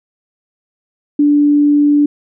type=tone; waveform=sine; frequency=291.9 Hz; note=D4; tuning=10 cents flat; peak=-7 dBFS; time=1.19-2.06 s; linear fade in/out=5 ms; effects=none